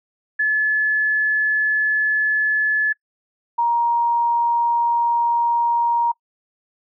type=tone pair in turn; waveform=sine; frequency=1720 / 941.1 Hz; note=A6 / A#5; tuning=-40 / +16 cents; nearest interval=minor seventh; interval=1044 cents; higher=first; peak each=-15 dBFS; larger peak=neither; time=0.39-2.93 / 3.58-6.12 s; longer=neither; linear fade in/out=10 ms; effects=noise-tail reverb RT60 0.1 s tail -25 dB re dry